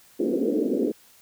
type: band-pass noise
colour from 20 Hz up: pink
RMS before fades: -24 dBFS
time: 0.19-0.92 s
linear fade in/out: 10 ms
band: 230 to 490 Hz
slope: 48 dB/octave
effects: white hiss -55 dBFS RMS until 1.21 s